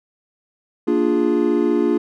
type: chord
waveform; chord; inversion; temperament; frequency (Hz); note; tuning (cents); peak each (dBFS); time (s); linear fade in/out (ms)
triangle; Bb dominant seventh; none; equal; 233.1 / 293.7 / 349.2 / 415.3; Bb3 / D4 / F4 / Ab4; 0 / 0 / 0 / 0; -20 / -18 / -17 / -20; 0.87-1.98; 10
effects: none